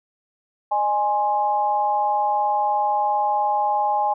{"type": "tone with amplitude modulation", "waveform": "sine", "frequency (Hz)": 830.6, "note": "G#5", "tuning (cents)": 0, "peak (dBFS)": -14, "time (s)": [0.71, 4.14], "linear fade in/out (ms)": 10, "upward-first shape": "sine", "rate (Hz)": 223, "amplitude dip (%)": 80, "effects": []}